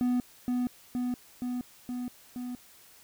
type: tone with echo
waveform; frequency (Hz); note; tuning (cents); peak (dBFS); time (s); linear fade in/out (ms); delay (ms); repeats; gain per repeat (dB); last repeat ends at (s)
triangle; 247.4; B3; +3; -22; 0.01-0.2; 0; 470; 5; -2; 2.55
effects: white hiss -56 dBFS RMS until 3.03 s